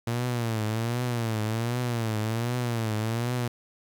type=tone with vibrato; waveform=sawtooth; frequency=115.5 Hz; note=A#2; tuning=16 cents flat; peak=-22 dBFS; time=0.07-3.48 s; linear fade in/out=5 ms; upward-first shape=triangle; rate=1.3 Hz; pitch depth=140 cents each way; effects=9-bit